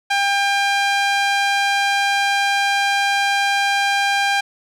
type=tone with band-pass filter; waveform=sawtooth; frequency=799 Hz; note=G5; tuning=33 cents sharp; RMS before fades=-18 dBFS; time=0.1-4.41 s; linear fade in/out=10 ms; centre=2200 Hz; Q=0.64; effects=none